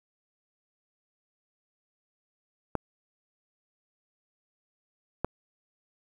clicks, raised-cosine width 1 ms, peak -13 dBFS, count 2, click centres 2.753 / 5.246 s, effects 8-bit

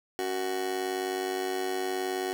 30% pulse tone with amplitude modulation, 372.4 Hz, F#4, 11 cents sharp, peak -23 dBFS, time 0.19-2.33 s, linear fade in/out 0 ms, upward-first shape sine, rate 99.2 Hz, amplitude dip 75%, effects none

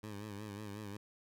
15% pulse tone with vibrato, 103.83 Hz, G#2, in tune, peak -37 dBFS, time 0.03-0.97 s, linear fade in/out 5 ms, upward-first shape sine, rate 5.5 Hz, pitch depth 73 cents each way, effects none

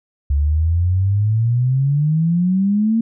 sine exponential sweep, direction up, 69.3 to 230.5 Hz, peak -13 dBFS, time 0.3-3.01 s, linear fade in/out 5 ms, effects none

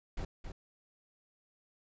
brown noise with echo, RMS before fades -37 dBFS, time 0.17-0.25 s, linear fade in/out 5 ms, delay 270 ms, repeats 1, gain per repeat -6 dB, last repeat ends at 0.52 s, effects resampled to 16000 Hz

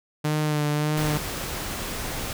sawtooth tone with vibrato, 150.5 Hz, D3, 43 cents sharp, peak -18 dBFS, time 0.24-1.18 s, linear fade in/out 10 ms, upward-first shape sine, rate 1.7 Hz, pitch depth 27 cents each way
pink noise, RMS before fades -31 dBFS, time 0.97-2.33 s, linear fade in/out 2 ms
effects none

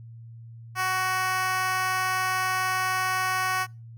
10% pulse tone with high-pass filter, 373 Hz, F#4, 14 cents sharp, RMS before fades -26 dBFS, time 0.75-3.67 s, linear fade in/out 50 ms, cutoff 960 Hz, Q 1.7, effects noise-tail reverb RT60 0.3 s tail -25 dB re dry + added 115 Hz sine -41 dBFS peak until 3.97 s

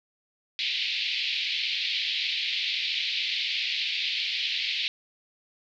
white band-pass noise, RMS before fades -29 dBFS, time 0.59-4.88 s, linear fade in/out 0 ms, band 2200 to 4300 Hz, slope 48 dB/octave, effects none

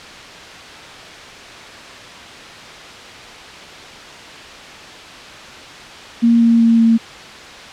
sine tone with pitch steps, 233.1 / 231.4 / 229.6 / 227.9 Hz, A#3 / A#3 / A#3 / A#3, 0 / -13 / -26 / -39 cents, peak -8 dBFS, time 6.22-6.98 s, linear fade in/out 20 ms, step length 190 ms, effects white hiss -34 dBFS RMS until 7.72 s + low-pass 4000 Hz 12 dB/octave

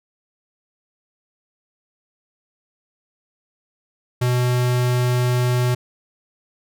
square tone, 124 Hz, B2, 7 cents sharp, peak -17 dBFS, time 4.21-5.75 s, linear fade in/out 10 ms, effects none

